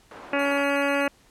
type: band-pass noise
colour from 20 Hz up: white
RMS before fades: -43 dBFS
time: 0.11-0.62 s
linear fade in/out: 2 ms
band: 270 to 1000 Hz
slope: 12 dB/octave
type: harmonic tone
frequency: 281.6 Hz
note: C#4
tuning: 27 cents sharp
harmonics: 1 / 2 / 3 / 4 / 5 / 6 / 7 / 8 / 9 / 10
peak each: -27 / -25 / -32 / -33 / -31 / -32 / -34 / -36 / -32 / -38 dBFS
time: 0.33-1.08 s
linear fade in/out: 2 ms
type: tone with vibrato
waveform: 5% pulse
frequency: 1806 Hz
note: A6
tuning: 45 cents sharp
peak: -32 dBFS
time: 0.39-1.07 s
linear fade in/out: 2 ms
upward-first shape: square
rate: 8.1 Hz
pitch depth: 240 cents each way
effects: pink hiss -58 dBFS RMS until 1.3 s + low-pass 11000 Hz 12 dB/octave